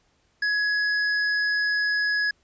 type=tone; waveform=square; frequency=1679 Hz; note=G#6; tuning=18 cents sharp; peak=-22 dBFS; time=0.42-2.31 s; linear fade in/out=5 ms; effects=pink hiss -66 dBFS RMS until 2.43 s + resampled to 16000 Hz